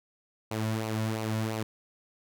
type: tone with flanger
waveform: sawtooth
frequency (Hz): 110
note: A2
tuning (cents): 0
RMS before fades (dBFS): -31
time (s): 0.51-1.63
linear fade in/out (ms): 5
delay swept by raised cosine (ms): 0.57 to 2.57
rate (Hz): 2.9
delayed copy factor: -0.55
effects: none